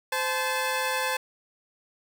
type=tone pair together; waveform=15% pulse; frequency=517.5 / 866 Hz; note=C5 / A5; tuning=-19 / -28 cents; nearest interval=major sixth; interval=891 cents; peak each=-22 dBFS; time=0.12-1.17 s; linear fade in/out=5 ms; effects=none